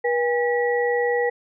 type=tone cluster; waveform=sine; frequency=482.3 / 811 / 1934 Hz; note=B4 / G#5 / B6; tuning=-41 / -41 / -37 cents; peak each=-20 / -27 / -26 dBFS; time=0.04-1.3 s; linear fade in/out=10 ms; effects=none